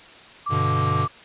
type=tone; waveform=sine; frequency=1171 Hz; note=D6; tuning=5 cents flat; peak=-23 dBFS; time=0.46-1.08 s; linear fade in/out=10 ms
type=chord; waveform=square; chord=G major; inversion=none; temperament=equal; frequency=98 / 123.47 / 146.83 Hz; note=G2 / B2 / D3; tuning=0 / 0 / 0 cents; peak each=-26 dBFS; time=0.49-1.08 s; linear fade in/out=50 ms
effects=white hiss -45 dBFS RMS until 1.24 s + resampled to 8000 Hz